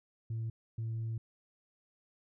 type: tone bursts at uneven times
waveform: sine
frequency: 113 Hz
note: A2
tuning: 47 cents sharp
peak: -32 dBFS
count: 2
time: 0.3-0.5 / 0.78-1.18 s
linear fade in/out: 5 ms
effects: tanh soft clip ceiling -32 dBFS